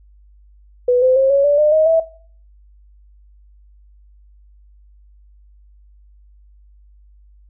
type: tone with pitch steps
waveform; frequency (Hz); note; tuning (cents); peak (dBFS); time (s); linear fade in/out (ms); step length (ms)
sine; 493.9 / 514 / 534.9 / 556.6 / 579.3 / 602.8 / 627.3 / 652.8; B4 / C5 / C5 / C#5 / D5 / D5 / D#5 / E5; 0 / -31 / +38 / +7 / -24 / +45 / +14 / -17; -10; 0.88-2; 5; 140
effects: noise-tail reverb RT60 0.5 s tail -18 dB re dry + added 50 Hz sine -45 dBFS peak until 7.49 s